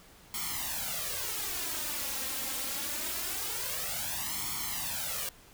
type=noise with flanger; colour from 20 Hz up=white; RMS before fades=-35 dBFS; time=0.34-5.29 s; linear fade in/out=2 ms; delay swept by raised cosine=0.91 to 3.81 ms; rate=0.24 Hz; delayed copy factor=+1; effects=pink hiss -56 dBFS RMS until 5.53 s